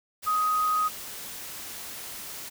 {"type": "tone in noise", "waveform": "sine", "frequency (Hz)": 1253, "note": "D#6", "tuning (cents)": 12, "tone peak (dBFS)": -22, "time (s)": [0.26, 0.89], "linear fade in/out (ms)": 20, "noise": "white", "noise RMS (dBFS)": -39, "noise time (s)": [0.22, 2.5], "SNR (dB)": 14, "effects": []}